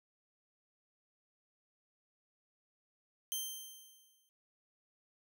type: tone with exponential decay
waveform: 10% pulse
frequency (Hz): 3136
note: G7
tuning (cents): 0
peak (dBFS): -26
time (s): 3.32-4.29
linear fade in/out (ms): 0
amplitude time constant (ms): 210
effects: none